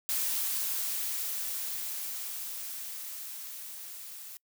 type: noise with level ramp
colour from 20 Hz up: blue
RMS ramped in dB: -30 to -45 dBFS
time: 0.09-4.37 s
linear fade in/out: 0 ms
effects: noise-tail reverb RT60 0.1 s tail -26 dB re dry